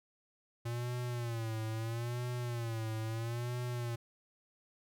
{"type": "tone with vibrato", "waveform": "square", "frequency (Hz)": 116.54, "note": "A#2", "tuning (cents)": 0, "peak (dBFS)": -36, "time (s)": [0.65, 3.96], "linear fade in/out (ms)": 10, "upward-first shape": "sine", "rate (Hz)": 0.76, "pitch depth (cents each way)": 96, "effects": []}